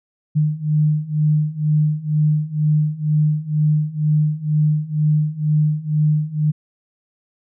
sine beating tone pair, 150.9 / 153 Hz, D3 / D#3, +47 / -29 cents, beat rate 2.1 Hz, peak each -19 / -17 dBFS, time 0.35-6.52 s, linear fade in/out 20 ms, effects none

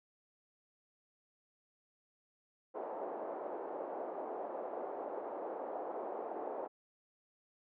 white band-pass noise, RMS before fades -42 dBFS, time 2.74-6.68 s, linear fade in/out 20 ms, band 360 to 770 Hz, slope 24 dB/octave, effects none

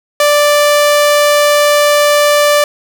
sawtooth tone, 587.3 Hz, D5, in tune, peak -3 dBFS, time 0.2-2.64 s, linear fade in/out 2 ms, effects none

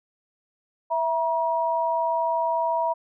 sine tone pair together, 659.3 / 954.2 Hz, E5 / A#5, 0 / +40 cents, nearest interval tritone, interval 640 cents, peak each -25 / -23 dBFS, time 0.9-2.94 s, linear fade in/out 20 ms, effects none

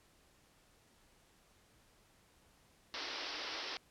white band-pass noise, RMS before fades -43 dBFS, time 2.94-3.77 s, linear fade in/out 0 ms, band 260 to 5500 Hz, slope 96 dB/octave, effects pink hiss -68 dBFS RMS until 3.9 s + low-pass 12000 Hz 12 dB/octave

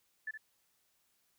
sine tone with echo, 1745 Hz, A6, 15 cents flat, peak -36 dBFS, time 0.27-0.31 s, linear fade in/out 5 ms, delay 66 ms, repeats 1, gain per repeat -7 dB, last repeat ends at 0.376 s, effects white hiss -75 dBFS RMS until 1.38 s

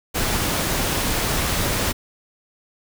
pink noise, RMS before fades -22 dBFS, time 0.14-1.93 s, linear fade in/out 20 ms, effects none

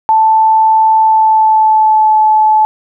sine tone with pitch glide, 880 to 863.9 Hz, A5 to A5, 0 to -32 cents, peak -5 dBFS, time 0.09-2.65 s, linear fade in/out 0 ms, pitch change -32 cents, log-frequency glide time 0.98-2.17 s, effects none

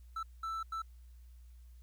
triangle tone bursts at uneven times, 1325 Hz, E6, 9 cents sharp, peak -34 dBFS, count 3, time 0.16-0.23 / 0.43-0.63 / 0.72-0.82 s, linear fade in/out 5 ms, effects added 60 Hz sine -52 dBFS peak until 1.82 s + white hiss -74 dBFS RMS until 1.82 s

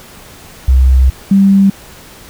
sine tone pair in turn, 65 / 196.02 Hz, C2 / G3, -11 / 0 cents, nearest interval octave + perfect fifth, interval 1911 cents, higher second, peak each -4 dBFS, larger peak neither, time 0.68-1.1 / 1.31-1.7 s, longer first, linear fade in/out 5 ms, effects pink hiss -36 dBFS RMS until 2.29 s

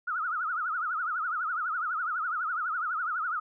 sine tone with vibrato, 1347 Hz, E6, 37 cents sharp, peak -28 dBFS, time 0.07-3.4 s, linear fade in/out 10 ms, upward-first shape triangle, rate 12 Hz, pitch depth 200 cents each way, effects none

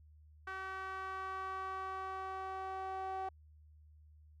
sawtooth tone with band-pass filter sweep, 381 Hz, G4, 49 cents flat, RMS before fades -42 dBFS, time 0.47-3.29 s, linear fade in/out 5 ms, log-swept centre 1400 to 820 Hz, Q 3.7, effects added 76 Hz sine -58 dBFS peak until 4.4 s

